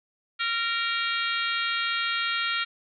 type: harmonic tone with a mistuned harmonic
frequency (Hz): 465.7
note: A#4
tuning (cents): -2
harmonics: 3 / 4 / 5 / 6 / 7 / 8 / 9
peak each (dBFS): -29 / -33 / -32 / -35 / -33 / -36 / -37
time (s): 0.39-2.65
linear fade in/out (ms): 20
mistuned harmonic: 3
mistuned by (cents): -22
effects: none

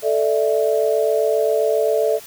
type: chord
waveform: sine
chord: A suspended fourth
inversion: none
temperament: equal with one note detuned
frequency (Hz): 440 / 591.8 / 659.3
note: A4 / D5 / E5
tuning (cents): 0 / +13 / 0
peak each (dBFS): -18 / -20 / -21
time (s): 0.02-2.2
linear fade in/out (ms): 50
effects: white hiss -40 dBFS RMS until 2.26 s

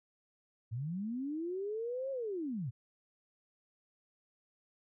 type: linear two-way sweep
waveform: sine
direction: up then down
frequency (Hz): 104.9 to 549 to 104.9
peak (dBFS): -35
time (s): 0.71-2.71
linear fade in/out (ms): 20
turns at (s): 2.11
effects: none

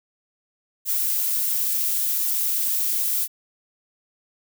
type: noise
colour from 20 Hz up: violet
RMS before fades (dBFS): -23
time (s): 0.85-3.28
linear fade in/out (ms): 50
effects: none

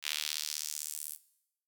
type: tone with high-pass filter sweep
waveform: sawtooth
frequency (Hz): 75.8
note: D#2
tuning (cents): -45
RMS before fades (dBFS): -38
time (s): 0.02-1.18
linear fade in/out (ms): 50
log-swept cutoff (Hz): 2800 to 11000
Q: 1.6
effects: noise-tail reverb RT60 0.8 s tail -18 dB re dry

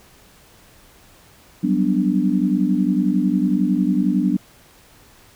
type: chord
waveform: sine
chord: G major seventh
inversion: third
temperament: equal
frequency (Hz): 185 / 196 / 246.9 / 293.7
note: F#3 / G3 / B3 / D4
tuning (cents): 0 / 0 / 0 / 0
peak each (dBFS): -21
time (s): 1.63-4.37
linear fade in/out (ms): 10
effects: pink hiss -50 dBFS RMS until 5.35 s

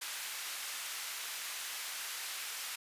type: high-pass noise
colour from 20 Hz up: pink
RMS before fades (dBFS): -41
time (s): 0.01-2.76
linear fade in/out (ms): 10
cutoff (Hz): 1600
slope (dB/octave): 12
effects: resampled to 32000 Hz

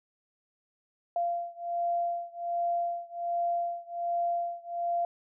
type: beating tone pair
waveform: sine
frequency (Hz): 690 / 691.3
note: F5 / F5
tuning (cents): -21 / -18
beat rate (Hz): 1.3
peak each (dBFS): -31 / -32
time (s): 1.16-5.05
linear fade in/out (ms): 2
effects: none

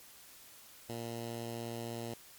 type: tone with notch filter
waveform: 10% pulse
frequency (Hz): 116.54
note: A#2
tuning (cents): 0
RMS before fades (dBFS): -41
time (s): 0.89-2.14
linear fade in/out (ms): 5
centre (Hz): 1600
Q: 1.9
effects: white hiss -56 dBFS RMS until 2.38 s + MP3 96 kbps

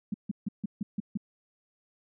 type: tone bursts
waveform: sine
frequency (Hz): 204.7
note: G#3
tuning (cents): -25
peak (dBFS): -27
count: 7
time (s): 0.12-1.174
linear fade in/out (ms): 5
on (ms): 22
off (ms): 150
effects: none

